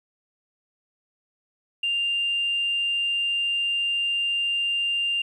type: tone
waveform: sine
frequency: 2794 Hz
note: F7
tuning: in tune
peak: -21 dBFS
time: 1.83-5.22 s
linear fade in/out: 5 ms
effects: tanh soft clip ceiling -17 dBFS + 10-bit